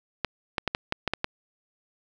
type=clicks; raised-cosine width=0.3 ms; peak=-9 dBFS; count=8; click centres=0.247 / 0.582 / 0.677 / 0.749 / 0.924 / 1.077 / 1.136 / 1.244 s; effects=none